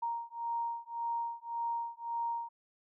sine beating tone pair, 932.3 / 934.1 Hz, A#5 / A#5, 0 / +3 cents, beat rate 1.8 Hz, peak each -37 / -37 dBFS, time 0.02-2.49 s, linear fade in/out 10 ms, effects none

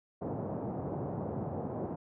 pink band-pass noise, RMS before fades -37 dBFS, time 0.21-1.96 s, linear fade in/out 10 ms, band 100 to 800 Hz, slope 24 dB/octave, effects none

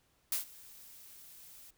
blue noise with ADSR envelope, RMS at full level -31 dBFS, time 0.32-1.71 s, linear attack 3 ms, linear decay 120 ms, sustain -23 dB, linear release 12 ms, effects pink hiss -72 dBFS RMS until 1.77 s

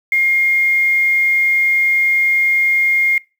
sine tone with quantisation, 2130 Hz, C7, 30 cents sharp, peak -11 dBFS, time 0.12-3.18 s, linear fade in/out 2 ms, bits 6, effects noise-tail reverb RT60 0.3 s tail -24 dB re dry

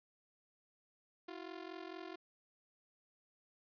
sawtooth ring-modulated tone, 349.2 Hz, F4, in tune, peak -39 dBFS, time 1.28-2.16 s, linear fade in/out 5 ms, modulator 22.2 Hz, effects resampled to 11025 Hz + 13-bit

